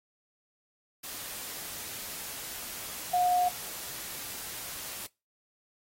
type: tone in noise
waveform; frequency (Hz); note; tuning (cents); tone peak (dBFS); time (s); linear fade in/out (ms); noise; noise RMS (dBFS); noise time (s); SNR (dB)
sine; 720; F#5; -47; -23; 3.13-3.49; 10; white; -40; 1.03-5.07; +14
effects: noise-tail reverb RT60 0.3 s tail -26 dB re dry + AAC 48 kbps